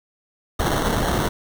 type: noise with sample-and-hold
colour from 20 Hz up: pink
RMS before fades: -21 dBFS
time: 0.59-1.29 s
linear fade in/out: 10 ms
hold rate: 2450 Hz
effects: none